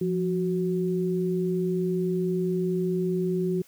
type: tone pair together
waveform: sine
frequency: 174.62 / 370 Hz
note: F3 / F#4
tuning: 0 / 0 cents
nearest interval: octave + minor second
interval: 1300 cents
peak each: -26 dBFS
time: 0.01-3.62 s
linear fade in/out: 5 ms
effects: white hiss -57 dBFS RMS until 3.67 s